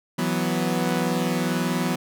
sawtooth chord, E suspended second, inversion none, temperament equal, 164.81 / 185 / 246.9 Hz, E3 / F#3 / B3, 0 / 0 / 0 cents, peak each -23 / -22 / -22 dBFS, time 0.18-1.96 s, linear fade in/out 10 ms, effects none

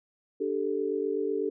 sine chord, D suspended fourth, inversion none, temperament equal, 293.7 / 392 / 440 Hz, D4 / G4 / A4, 0 / 0 / 0 cents, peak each -34 / -30 / -30 dBFS, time 0.4-1.5 s, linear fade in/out 10 ms, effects none

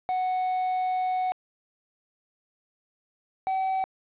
triangle tone pair in turn, 740 / 762.1 Hz, F#5 / G5, 0 / -49 cents, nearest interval minor second, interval 51 cents, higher second, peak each -22 dBFS, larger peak neither, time 0.09-1.32 / 3.47-3.84 s, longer first, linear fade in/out 0 ms, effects resampled to 8000 Hz + 9-bit

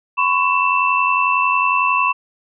sine tone cluster, 1012 / 1103 / 2665 Hz, B5 / C#6 / E7, +42 / -9 / +18 cents, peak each -18 dBFS, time 0.17-2.13 s, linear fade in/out 20 ms, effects none

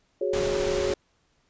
sine chord, F# suspended second, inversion none, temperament equal, 370 / 415.3 / 554.4 Hz, F#4 / G#4 / C#5, 0 / 0 / 0 cents, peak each -28 dBFS, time 0.21-0.94 s, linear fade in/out 5 ms
pink noise, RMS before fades -32 dBFS, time 0.33-0.94 s, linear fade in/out 5 ms
effects pink hiss -68 dBFS RMS until 1.49 s + resampled to 16000 Hz

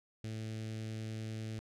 sawtooth tone with notch filter, 110 Hz, A2, in tune, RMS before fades -41 dBFS, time 0.24-1.59 s, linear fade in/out 0 ms, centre 1000 Hz, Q 0.59, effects low-pass 8000 Hz 12 dB/octave

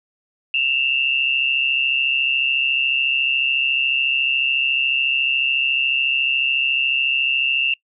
sine tone pair together, 2660 / 2794 Hz, E7 / F7, +15 / 0 cents, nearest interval minor second, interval 85 cents, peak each -19 dBFS, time 0.54-7.74 s, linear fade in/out 2 ms, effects noise-tail reverb RT60 0.1 s tail -25 dB re dry

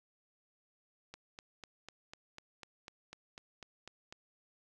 click train, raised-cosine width 0.2 ms, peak -30 dBFS, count 13, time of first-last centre 1.14-4.125 s, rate 4.02 Hz, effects none

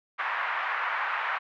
pink band-pass noise, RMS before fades -30 dBFS, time 0.18-1.39 s, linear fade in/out 20 ms, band 930 to 2100 Hz, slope 24 dB/octave, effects none

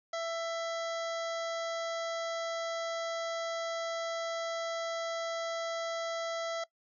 harmonic tone with a mistuned harmonic, 665 Hz, E5, 15 cents sharp, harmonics 1 / 2 / 3 / 5 / 6 / 7 / 8 / 9 / 10, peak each -34 / -40 / -44 / -48 / -50 / -51 / -52 / -53 / -54 dBFS, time 0.13-6.64 s, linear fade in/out 5 ms, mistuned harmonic 5, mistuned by -30 cents, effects noise-tail reverb RT60 0.1 s tail -19 dB re dry

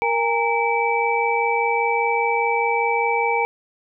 sine tone cluster, 466.4 / 816 / 921 / 2307 Hz, A#4 / G#5 / A#5 / D7, +1 / -31 / -21 / -31 cents, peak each -23 dBFS, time 0.02-3.45 s, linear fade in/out 0 ms, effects none

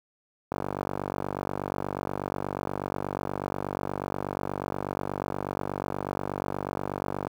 click train, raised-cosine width 1 ms, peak -15 dBFS, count 327, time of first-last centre 0.52-7.269 s, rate 48.3 Hz, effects high-pass 80 Hz 12 dB/octave + 8-bit

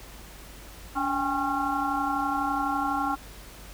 sine tone cluster, 285.6 / 787 / 819 / 1085 / 1373 Hz, D4 / G5 / G#5 / C#6 / F6, -48 / +7 / -24 / -37 / -30 cents, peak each -31 dBFS, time 0.95-3.16 s, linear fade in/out 20 ms, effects added 50 Hz sine -46 dBFS peak until 3.73 s + pink hiss -47 dBFS RMS until 3.73 s

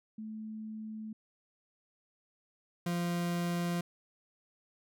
sine / 40% pulse tone pair in turn, 217.5 / 173.43 Hz, A3 / F3, -20 / -12 cents, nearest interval major third, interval 392 cents, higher first, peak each -39 / -30 dBFS, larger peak second, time 0.18-1.13 / 2.86-3.81 s, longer neither, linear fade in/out 5 ms, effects none

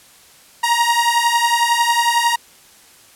sawtooth beating tone pair, 936 / 947 Hz, A#5 / A#5, +7 / +27 cents, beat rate 11 Hz, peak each -13 dBFS, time 0.63-2.36 s, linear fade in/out 10 ms, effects white hiss -47 dBFS RMS until 3.15 s + low-pass 12000 Hz 12 dB/octave

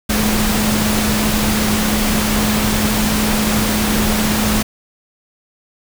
sine tone in noise, 213.3 Hz, G#3, 46 cents sharp, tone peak -17 dBFS, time 0.09-4.63 s, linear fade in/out 10 ms, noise pink, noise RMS -18 dBFS, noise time 0.09-4.63 s, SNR -2 dB, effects none

